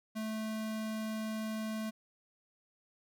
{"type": "tone", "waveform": "square", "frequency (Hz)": 218.4, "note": "A3", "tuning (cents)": -13, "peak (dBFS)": -36, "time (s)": [0.15, 1.91], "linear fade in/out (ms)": 20, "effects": []}